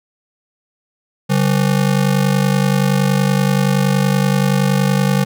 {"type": "ring-modulated tone", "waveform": "square", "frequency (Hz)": 165.5, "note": "E3", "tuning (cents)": 7, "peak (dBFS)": -10, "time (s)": [1.29, 5.25], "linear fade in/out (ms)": 20, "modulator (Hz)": 25.3, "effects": []}